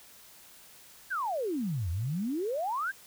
sine exponential two-way sweep, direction down then up, 1668 to 80 to 1668 Hz, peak -29 dBFS, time 1.1-2.92 s, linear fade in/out 20 ms, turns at 1.9 s, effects white hiss -54 dBFS RMS until 3.06 s

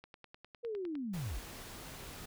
click train, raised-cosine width 0.3 ms, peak -35 dBFS, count 10, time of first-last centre 0.04-0.954 s, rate 9.85 Hz
sine linear sweep, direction down, 483.6 to 31.33 Hz, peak -36 dBFS, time 0.63-1.4 s, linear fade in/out 20 ms
pink noise, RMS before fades -48 dBFS, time 1.13-2.26 s, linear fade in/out 10 ms
effects none

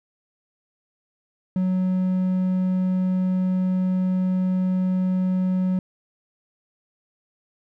triangle tone, 185 Hz, F#3, in tune, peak -17 dBFS, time 1.56-5.79 s, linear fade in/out 2 ms, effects none

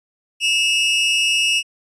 40% pulse tone pair together, 2635 / 2859 Hz, E7 / F7, -1 / +40 cents, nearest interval minor second, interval 141 cents, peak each -17 dBFS, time 0.4-1.63 s, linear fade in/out 50 ms, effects resampled to 22050 Hz

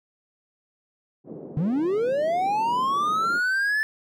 white band-pass noise, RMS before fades -39 dBFS, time 1.24-3.41 s, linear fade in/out 50 ms, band 160 to 450 Hz, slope 24 dB/octave
triangle linear sweep, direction up, 139.2 to 1760 Hz, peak -19 dBFS, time 1.57-3.83 s, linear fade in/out 0 ms
effects none

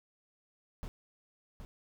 brown noise with echo, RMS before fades -40 dBFS, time 0.83-0.88 s, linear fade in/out 0 ms, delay 770 ms, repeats 1, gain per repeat -6 dB, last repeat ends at 1.65 s, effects none

